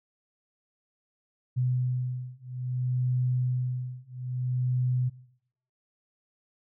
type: beating tone pair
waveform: sine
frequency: 125.6 / 126.2 Hz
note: B2 / B2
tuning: +30 / +38 cents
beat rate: 0.6 Hz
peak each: -29 dBFS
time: 1.56-5.1 s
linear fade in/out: 20 ms
effects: noise-tail reverb RT60 0.7 s tail -20 dB re dry